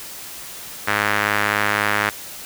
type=tone with band-pass filter; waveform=sawtooth; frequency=103.83 Hz; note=G#2; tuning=in tune; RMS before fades=-20 dBFS; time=0.87-2.1 s; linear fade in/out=10 ms; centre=1700 Hz; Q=1.9; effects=white hiss -35 dBFS RMS until 2.45 s